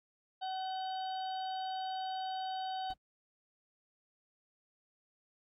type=harmonic tone; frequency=756 Hz; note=F#5; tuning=37 cents sharp; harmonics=1 / 2 / 4 / 5 / 6; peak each=-36 / -52 / -49 / -51 / -54 dBFS; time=0.41-2.94 s; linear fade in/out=20 ms
type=noise with exponential decay; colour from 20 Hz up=brown; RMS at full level=-44 dBFS; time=2.9-2.98 s; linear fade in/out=2 ms; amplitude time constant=17 ms
effects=none